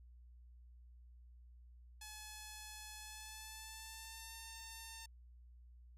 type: tone with pitch glide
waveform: 5% pulse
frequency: 855 to 902.2 Hz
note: A5 to A5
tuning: -50 to +43 cents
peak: -38 dBFS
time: 2.01-5.06 s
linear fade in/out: 5 ms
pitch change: +93 cents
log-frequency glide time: 2.99-4.31 s
effects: added 60 Hz sine -57 dBFS peak until 5.97 s + resampled to 32000 Hz